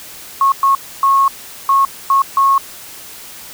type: tone bursts at uneven times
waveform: sine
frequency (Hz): 1094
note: C#6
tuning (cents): -23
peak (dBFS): -8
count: 6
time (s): 0.41-0.52 / 0.63-0.75 / 1.03-1.28 / 1.69-1.85 / 2.1-2.22 / 2.37-2.58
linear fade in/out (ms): 2
effects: white hiss -34 dBFS RMS until 3.53 s